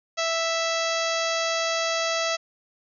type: harmonic tone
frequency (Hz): 659.3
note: E5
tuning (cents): 0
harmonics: 1 / 2 / 3 / 4 / 5 / 6 / 7 / 8 / 9 / 10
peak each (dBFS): -27 / -30 / -32 / -33 / -34 / -35 / -35 / -36 / -37 / -37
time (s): 0.17-2.37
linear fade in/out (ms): 20
effects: none